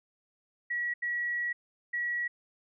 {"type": "tone bursts at uneven times", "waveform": "sine", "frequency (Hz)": 1924, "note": "B6", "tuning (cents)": -46, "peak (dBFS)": -29, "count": 3, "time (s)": [[0.7, 0.94], [1.02, 1.53], [1.93, 2.28]], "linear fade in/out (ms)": 10, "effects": []}